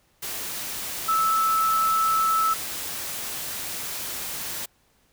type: tone in noise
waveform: sine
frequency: 1310 Hz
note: E6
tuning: 11 cents flat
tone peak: -19 dBFS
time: 1.08-2.54 s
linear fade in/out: 10 ms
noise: white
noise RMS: -32 dBFS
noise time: 0.22-4.66 s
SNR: +10 dB
effects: pink hiss -64 dBFS RMS until 5.12 s